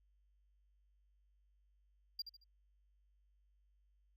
triangle tone with echo, 4769 Hz, D8, 26 cents sharp, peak -37 dBFS, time 2.19-2.22 s, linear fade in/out 5 ms, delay 74 ms, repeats 3, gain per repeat -9 dB, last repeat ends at 2.442 s, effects added 50 Hz sine -70 dBFS peak until 4.16 s

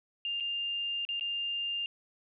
sine tone with dropouts, 2802 Hz, F7, 5 cents sharp, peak -31 dBFS, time 0.25-1.86 s, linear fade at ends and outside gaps 1 ms, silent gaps 0.401-0.406 / 1.051-1.089 / 1.197-1.209 s, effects none

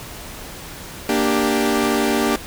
sawtooth chord, G minor, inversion first, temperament equal with one note detuned, 233.1 / 294.5 / 392 Hz, Bb3 / D4 / G4, 0 / +5 / 0 cents, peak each -17 dBFS, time 1.09-2.36 s, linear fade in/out 2 ms, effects pink hiss -35 dBFS RMS until 2.46 s

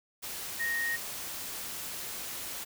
sine tone in noise, 1864.7 Hz, A#6, in tune, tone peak -29 dBFS, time 0.59-0.97 s, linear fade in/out 20 ms, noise white, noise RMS -39 dBFS, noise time 0.22-2.65 s, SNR +7 dB, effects none

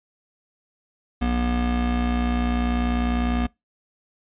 square tone pair together, 60.15 / 240.6 Hz, B1 / B3, -45 / -45 cents, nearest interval 2 octaves, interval 2400 cents, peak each -24 dBFS, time 1.21-3.47 s, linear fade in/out 10 ms, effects noise-tail reverb RT60 0.2 s tail -25 dB re dry + resampled to 8000 Hz

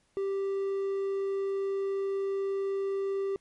triangle tone, 392 Hz, G4, in tune, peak -26 dBFS, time 0.17-3.36 s, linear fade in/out 0 ms, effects pink hiss -70 dBFS RMS until 3.4 s + MP3 48 kbps

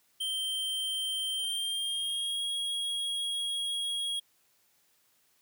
square tone with pitch glide, 3136 to 3298 Hz, G7 to G#7, 0 to -13 cents, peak -31 dBFS, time 0.2-4.2 s, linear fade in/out 10 ms, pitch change +87 cents, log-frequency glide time 1.32-2.46 s, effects white hiss -69 dBFS RMS until 5.41 s + high-pass 80 Hz 12 dB/octave

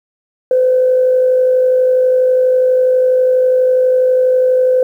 sine tone with amplitude modulation, 510 Hz, C5, 44 cents flat, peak -6 dBFS, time 0.51-4.83 s, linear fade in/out 2 ms, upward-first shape sine, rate 52.2 Hz, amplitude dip 35%, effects tanh soft clip ceiling -2 dBFS + 8-bit

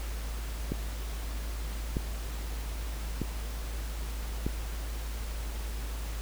click train, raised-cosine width 3 ms, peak -17 dBFS, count 4, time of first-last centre 0.72-4.465 s, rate 0.801 Hz, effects added 54 Hz sine -33 dBFS peak until 6.21 s + pink hiss -44 dBFS RMS until 6.21 s

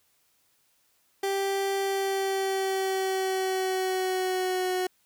30% pulse tone with pitch glide, 392 to 367.9 Hz, G4 to F#4, 0 to -10 cents, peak -23 dBFS, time 1.23-4.87 s, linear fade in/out 5 ms, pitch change -110 cents, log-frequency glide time 1.76-4.72 s, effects white hiss -68 dBFS RMS until 5.05 s

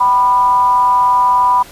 sine tone with frequency modulation, 987.8 Hz, B5, in tune, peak -8 dBFS, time 0-1.63 s, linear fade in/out 10 ms, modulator 219 Hz, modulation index 0.42, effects pink hiss -37 dBFS RMS until 1.71 s + resampled to 32000 Hz

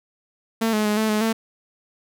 sawtooth tone with pitch steps, 225 / 213.1 / 210 / 218.6 / 212.7 / 224.2 Hz, A3 / G#3 / G#3 / A3 / G#3 / A3, +39 / +45 / +19 / -11 / +42 / +33 cents, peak -15 dBFS, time 0.61-1.33 s, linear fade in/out 10 ms, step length 120 ms, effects none

